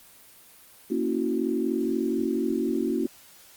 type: chord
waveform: sine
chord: F# dominant seventh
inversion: first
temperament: equal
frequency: 233.1 / 277.2 / 329.6 / 370 Hz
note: A#3 / C#4 / E4 / F#4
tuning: 0 / 0 / 0 / 0 cents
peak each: -29 dBFS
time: 0.9-3.07 s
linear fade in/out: 10 ms
effects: white hiss -52 dBFS RMS until 3.56 s + Opus 24 kbps